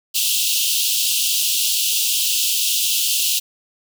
pink high-pass noise, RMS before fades -19 dBFS, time 0.14-3.4 s, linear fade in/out 20 ms, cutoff 2700 Hz, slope 96 dB/octave, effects none

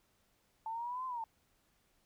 sine exponential two-way sweep, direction up then down, 880 to 1044 to 880 Hz, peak -37 dBFS, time 0.66-1.24 s, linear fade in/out 2 ms, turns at 1.06 s, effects pink hiss -74 dBFS RMS until 2.05 s

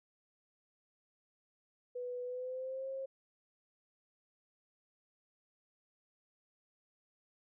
sine tone with pitch glide, 493.9 to 535.5 Hz, B4 to C5, 0 to +40 cents, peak -38 dBFS, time 1.95-3.06 s, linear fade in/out 10 ms, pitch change +140 cents, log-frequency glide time 2.24-2.88 s, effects none

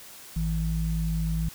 sine tone pair together, 54.54 / 162.3 Hz, A1 / E3, -15 / -27 cents, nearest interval octave + perfect fifth, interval 1888 cents, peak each -27 dBFS, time 0.36-1.49 s, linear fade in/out 5 ms, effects white hiss -46 dBFS RMS until 1.54 s

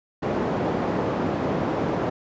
white band-pass noise, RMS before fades -25 dBFS, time 0.22-2.1 s, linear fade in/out 10 ms, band 120 to 550 Hz, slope 12 dB/octave, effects resampled to 16000 Hz

